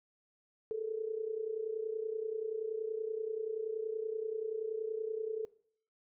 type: tone with amplitude modulation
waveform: sine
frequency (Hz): 440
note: A4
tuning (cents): 0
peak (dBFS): -31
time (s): 0.71-5.45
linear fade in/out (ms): 0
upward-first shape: sine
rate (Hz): 30.5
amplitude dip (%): 70
effects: noise-tail reverb RT60 0.6 s tail -21 dB re dry